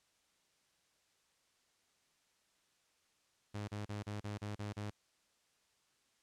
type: tone bursts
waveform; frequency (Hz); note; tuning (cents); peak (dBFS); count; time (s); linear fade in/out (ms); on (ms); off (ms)
sawtooth; 103.83; G#2; 0; -36; 8; 3.54-4.905; 10; 140; 35
effects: white hiss -75 dBFS RMS until 6.22 s + low-pass 8000 Hz 12 dB/octave